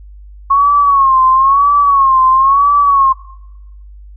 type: tone with vibrato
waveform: sine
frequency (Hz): 1096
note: C#6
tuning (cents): -20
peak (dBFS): -6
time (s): 0.5-3.13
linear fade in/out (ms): 10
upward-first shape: sine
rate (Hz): 1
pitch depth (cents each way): 90
effects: noise-tail reverb RT60 0.9 s tail -22 dB re dry + added 50 Hz sine -32 dBFS peak until 4.16 s